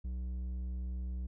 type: tone with low-pass filter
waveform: square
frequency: 62.3 Hz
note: B1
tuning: 16 cents sharp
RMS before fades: -38 dBFS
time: 0.04-1.27 s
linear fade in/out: 10 ms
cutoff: 170 Hz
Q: 0.59
effects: none